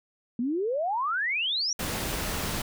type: exponential sweep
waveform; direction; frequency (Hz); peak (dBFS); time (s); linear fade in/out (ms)
sine; up; 227.4 to 5900; -25; 0.39-1.73; 2
type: noise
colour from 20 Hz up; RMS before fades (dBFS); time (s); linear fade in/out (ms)
pink; -31; 1.79-2.62; 5
effects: none